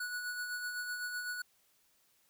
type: tone with tremolo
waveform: square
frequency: 1470 Hz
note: F#6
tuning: 12 cents flat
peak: -36 dBFS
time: 0-1.42 s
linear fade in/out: 5 ms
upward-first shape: sine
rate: 7.9 Hz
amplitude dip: 40%
effects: white hiss -71 dBFS RMS until 2.29 s